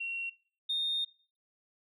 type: tone pair in turn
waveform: sine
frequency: 2737 / 3669 Hz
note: F7 / A#7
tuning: -36 / -28 cents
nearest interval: perfect fourth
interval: 508 cents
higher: second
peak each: -33 / -28 dBFS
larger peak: second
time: 0-0.3 / 0.69-1.05 s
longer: second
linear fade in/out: 10 ms
effects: noise-tail reverb RT60 0.4 s tail -19 dB re dry + tanh soft clip ceiling -25 dBFS